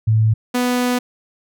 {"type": "tone pair in turn", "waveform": ["sine", "sawtooth"], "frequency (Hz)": [110, 247.4], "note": ["A2", "B3"], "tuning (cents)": [0, 3], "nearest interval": "octave + major second", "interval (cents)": 1403, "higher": "second", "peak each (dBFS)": [-11, -12], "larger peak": "first", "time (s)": [[0.07, 0.34], [0.54, 0.99]], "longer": "second", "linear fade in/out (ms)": 10, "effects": []}